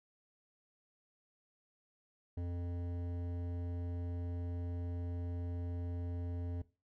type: tone with hard clipping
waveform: sine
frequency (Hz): 87.31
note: F2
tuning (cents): 0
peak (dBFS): -39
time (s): 2.37-6.62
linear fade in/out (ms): 5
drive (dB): 13
effects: noise-tail reverb RT60 0.3 s tail -18 dB re dry